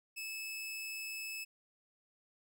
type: tone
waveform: sawtooth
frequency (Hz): 2606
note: E7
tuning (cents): -20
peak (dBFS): -37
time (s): 0.16-1.45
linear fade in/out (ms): 20
effects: none